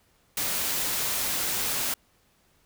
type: noise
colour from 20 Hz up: white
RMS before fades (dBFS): -28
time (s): 0.37-1.94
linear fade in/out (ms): 2
effects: pink hiss -65 dBFS RMS until 2.65 s